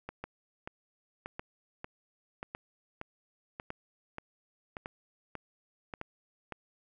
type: two click trains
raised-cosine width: 0.5 ms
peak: -24 / -23 dBFS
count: 12 / 6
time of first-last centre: 0.09-6.523 / 0.24-6.014 s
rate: 1.71 / 0.866 Hz
effects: none